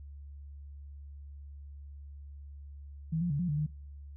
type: tone with pitch steps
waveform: sine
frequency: 160.8 / 174.8 / 142.8 / 177.2 / 147.5 / 151.5 Hz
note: E3 / F3 / D3 / F3 / D3 / D#3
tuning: -43 / +2 / -48 / +25 / +8 / -46 cents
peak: -28 dBFS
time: 3.12-3.666 s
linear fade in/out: 10 ms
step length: 91 ms
effects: noise-tail reverb RT60 0.8 s tail -24 dB re dry + added 71 Hz sine -44 dBFS peak until 4.16 s